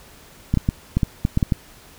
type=clicks; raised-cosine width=5 ms; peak=-5 dBFS; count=9; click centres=0.54 / 0.573 / 0.689 / 0.97 / 1.032 / 1.251 / 1.374 / 1.428 / 1.522 s; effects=pink hiss -47 dBFS RMS until 1.98 s